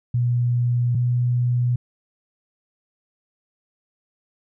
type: tone pair in turn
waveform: sine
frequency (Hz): 121.4 / 122.53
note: B2 / B2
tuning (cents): -29 / -13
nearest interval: unison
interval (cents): 16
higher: second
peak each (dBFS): -17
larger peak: neither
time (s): 0.14-0.95 / 0.95-1.76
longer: neither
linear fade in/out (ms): 5
effects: none